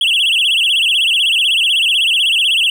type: tone with vibrato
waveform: triangle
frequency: 3000 Hz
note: F#7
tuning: 23 cents sharp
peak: -9 dBFS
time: 0.01-2.7 s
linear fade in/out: 2 ms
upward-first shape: sine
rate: 16 Hz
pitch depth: 210 cents each way
effects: none